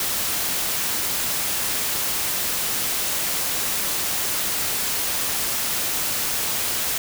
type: noise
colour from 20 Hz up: white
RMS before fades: -24 dBFS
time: 0-6.98 s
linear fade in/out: 2 ms
effects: none